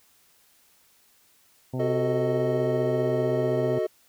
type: harmonic tone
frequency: 128.5 Hz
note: C3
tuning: 31 cents flat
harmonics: 1 / 2 / 3 / 4 / 5 / 6 / 7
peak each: -29 / -32 / -37 / -39 / -41 / -46 / -46 dBFS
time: 1.73-3.79 s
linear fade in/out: 10 ms
type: chord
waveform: triangle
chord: D# diminished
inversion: first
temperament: equal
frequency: 370 / 440 / 622.3 Hz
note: F#4 / A4 / D#5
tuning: 0 / 0 / 0 cents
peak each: -26 dBFS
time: 1.79-3.87 s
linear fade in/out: 10 ms
effects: white hiss -61 dBFS RMS until 4.08 s